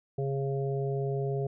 harmonic tone, 137 Hz, C#3, 20 cents flat, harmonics 1 / 3 / 4 / 5, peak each -30 / -32 / -42 / -40 dBFS, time 0.18-1.47 s, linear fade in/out 5 ms, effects none

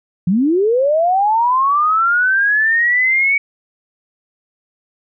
sine linear sweep, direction up, 164.4 to 2258 Hz, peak -11 dBFS, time 0.27-3.38 s, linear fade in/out 5 ms, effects none

